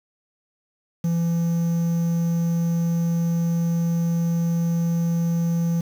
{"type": "tone with quantisation", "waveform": "triangle", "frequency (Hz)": 168.5, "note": "E3", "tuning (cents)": 38, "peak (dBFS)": -17, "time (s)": [1.04, 5.81], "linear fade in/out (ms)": 5, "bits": 7, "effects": []}